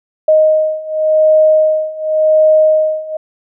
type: beating tone pair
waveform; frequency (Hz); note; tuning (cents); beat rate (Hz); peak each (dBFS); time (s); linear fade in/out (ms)
sine; 622.3 / 623.2; D#5 / D#5; 0 / +3; 0.9; -12 / -10; 0.28-3.17; 5
effects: none